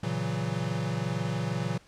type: chord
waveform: square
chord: F# dominant seventh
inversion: first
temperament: equal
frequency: 116.54 / 138.59 / 164.81 / 185 Hz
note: A#2 / C#3 / E3 / F#3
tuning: 0 / 0 / 0 / 0 cents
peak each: -34 / -35 / -34 / -36 dBFS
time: 0.03-1.78 s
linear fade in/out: 5 ms
effects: pink hiss -58 dBFS RMS until 1.87 s + low-pass 7000 Hz 12 dB/octave